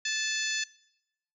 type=harmonic tone with a mistuned harmonic; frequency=874 Hz; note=A5; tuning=12 cents flat; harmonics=2 / 3 / 4 / 5 / 6 / 7 / 8; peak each=-33 / -35 / -36 / -37 / -38 / -38 / -39 dBFS; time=0.05-0.64 s; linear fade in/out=5 ms; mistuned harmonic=6; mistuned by=-54 cents; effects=noise-tail reverb RT60 0.8 s tail -21 dB re dry

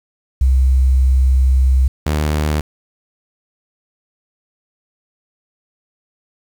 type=tone pair in turn; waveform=sine / sawtooth; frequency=65.2 / 75.7 Hz; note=C2 / D#2; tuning=-5 / -47 cents; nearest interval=minor third; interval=258 cents; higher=second; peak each=-9 / -11 dBFS; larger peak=first; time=0.41-1.88 / 2.06-2.61 s; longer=first; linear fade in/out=5 ms; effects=7-bit

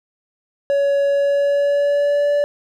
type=tone with pitch glide; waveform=triangle; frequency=562 to 579.1 Hz; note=C#5 to D5; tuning=+24 to -24 cents; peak=-12 dBFS; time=0.7-2.44 s; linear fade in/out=0 ms; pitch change=+52 cents; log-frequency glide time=1.08-2.32 s; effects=none

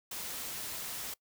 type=noise; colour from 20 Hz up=white; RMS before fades=-40 dBFS; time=0.11-1.14 s; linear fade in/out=5 ms; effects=noise-tail reverb RT60 0.1 s tail -23 dB re dry

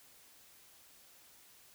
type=silence; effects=white hiss -61 dBFS RMS until 1.74 s

